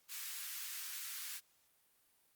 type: high-pass noise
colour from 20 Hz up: white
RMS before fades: -45 dBFS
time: 0.08-1.41 s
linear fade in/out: 50 ms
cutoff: 1300 Hz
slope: 24 dB/octave
effects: white hiss -73 dBFS RMS until 2.35 s + Opus 48 kbps